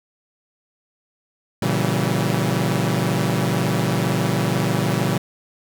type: chord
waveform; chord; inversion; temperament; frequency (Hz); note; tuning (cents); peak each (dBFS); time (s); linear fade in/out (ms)
sawtooth; A# diminished seventh; none; equal with one note detuned; 116.54 / 138.59 / 164.81 / 191.3; A#2 / C#3 / E3 / G3; 0 / 0 / 0 / -42; -20; 1.62-5.18; 5
effects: none